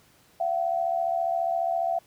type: tone pair together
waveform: sine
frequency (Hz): 680.3 / 755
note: F5 / F#5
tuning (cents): -46 / +35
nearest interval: major second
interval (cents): 181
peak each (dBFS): -25 / -28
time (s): 0.4-1.99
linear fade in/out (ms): 5
effects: pink hiss -59 dBFS RMS until 2.06 s + high-pass 80 Hz 12 dB/octave